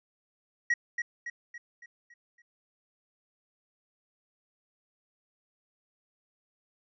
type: tone with echo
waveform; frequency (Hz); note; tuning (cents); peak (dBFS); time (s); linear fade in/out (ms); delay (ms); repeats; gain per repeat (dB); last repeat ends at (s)
triangle; 1906; A#6; +38; -21; 0.7-0.74; 5; 280; 6; -6; 2.42
effects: resampled to 16000 Hz